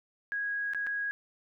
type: tone with dropouts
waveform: sine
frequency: 1651 Hz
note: G#6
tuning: 11 cents flat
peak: -30 dBFS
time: 0.32-1.11 s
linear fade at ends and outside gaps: 0 ms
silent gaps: 0.735-0.747 / 0.866-0.87 s
effects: none